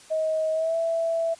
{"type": "tone with pitch glide", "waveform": "sine", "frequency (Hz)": [632, 661.5], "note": ["D#5", "E5"], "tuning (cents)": [27, 6], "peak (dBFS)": -22, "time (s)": [0.1, 1.35], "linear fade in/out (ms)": 20, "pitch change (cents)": 79, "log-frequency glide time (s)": [0.52, 0.76], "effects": ["white hiss -50 dBFS RMS until 1.39 s", "resampled to 22050 Hz"]}